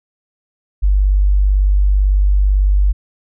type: tone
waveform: sine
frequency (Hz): 49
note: G1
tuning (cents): 0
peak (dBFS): -9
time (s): 0.82-2.93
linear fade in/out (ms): 20
effects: none